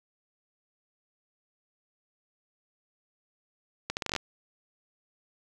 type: accelerating click train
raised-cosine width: 0.2 ms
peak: -13 dBFS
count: 9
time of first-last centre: 3.9-4.163 s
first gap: 69 ms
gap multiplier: 0.77
effects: none